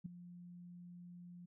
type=tone with ADSR envelope; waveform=sine; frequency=175.9 Hz; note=F3; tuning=13 cents sharp; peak=-38 dBFS; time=0.04-1.46 s; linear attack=19 ms; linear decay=6 ms; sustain=-13 dB; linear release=11 ms; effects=none